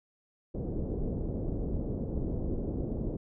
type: low-pass noise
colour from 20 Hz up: pink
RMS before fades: -33 dBFS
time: 0.54-3.17 s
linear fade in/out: 10 ms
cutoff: 480 Hz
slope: 24 dB/octave
effects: none